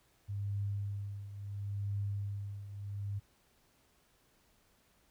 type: tone with tremolo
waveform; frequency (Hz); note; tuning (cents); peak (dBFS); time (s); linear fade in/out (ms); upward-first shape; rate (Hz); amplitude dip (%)
sine; 100.8; G2; +49; -32; 0.28-3.2; 20; triangle; 0.73; 75
effects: pink hiss -70 dBFS RMS until 5.1 s